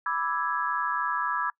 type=chord; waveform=sine; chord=E dominant seventh; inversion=second; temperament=equal; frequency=987.8 / 1174.7 / 1318.5 / 1661.2 Hz; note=B5 / D6 / E6 / G#6; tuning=0 / 0 / 0 / 0 cents; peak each=-31 dBFS; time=0.06-1.5 s; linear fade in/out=2 ms; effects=noise-tail reverb RT60 0.1 s tail -24 dB re dry